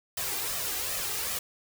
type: noise with flanger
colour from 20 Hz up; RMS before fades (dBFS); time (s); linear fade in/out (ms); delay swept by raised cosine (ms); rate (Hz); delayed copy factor
white; -32; 0.17-1.39; 5; 1.6 to 2.54; 2.6; +0.65
effects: none